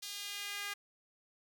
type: tone with high-pass filter sweep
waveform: sawtooth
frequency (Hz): 406.3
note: G#4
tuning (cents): -38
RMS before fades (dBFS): -42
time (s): 0.02-0.74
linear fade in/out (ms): 10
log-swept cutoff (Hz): 4100 to 1700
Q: 1.4
effects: none